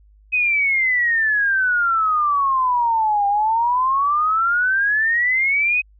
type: exponential two-way sweep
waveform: sine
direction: down then up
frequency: 2538 to 798 to 2538 Hz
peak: -15 dBFS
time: 0.32-5.82 s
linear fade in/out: 20 ms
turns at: 3.27 s
effects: added 51 Hz sine -48 dBFS peak until 5.99 s